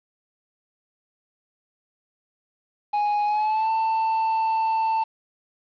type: tone with pitch glide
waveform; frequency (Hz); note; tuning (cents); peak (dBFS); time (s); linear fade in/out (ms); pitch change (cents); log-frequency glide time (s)
triangle; 830.6 to 890.2; G#5 to A5; 0 to +20; -18; 2.93-5.04; 10; +120; 3.25-3.7
effects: resampled to 11025 Hz + 8-bit